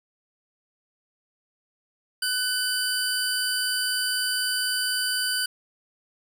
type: tone pair together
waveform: 25% pulse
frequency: 1500 / 4756 Hz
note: F#6 / D8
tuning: +23 / +21 cents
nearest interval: octave + minor sixth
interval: 1998 cents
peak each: -23 / -22 dBFS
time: 2.22-5.46 s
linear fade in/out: 5 ms
effects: none